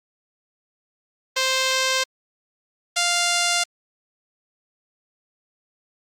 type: tone pair in turn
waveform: 5% pulse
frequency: 523.3 / 698.5 Hz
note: C5 / F5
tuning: 0 / 0 cents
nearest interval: perfect fourth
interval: 500 cents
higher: second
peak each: -7 dBFS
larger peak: neither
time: 1.36-2.04 / 2.96-3.64 s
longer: neither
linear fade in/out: 10 ms
effects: low-pass 10000 Hz 12 dB/octave + Opus 32 kbps